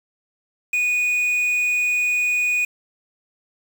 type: tone with quantisation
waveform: triangle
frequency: 2470 Hz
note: D#7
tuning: 13 cents flat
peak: -16 dBFS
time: 0.73-2.65 s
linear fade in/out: 5 ms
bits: 6
effects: none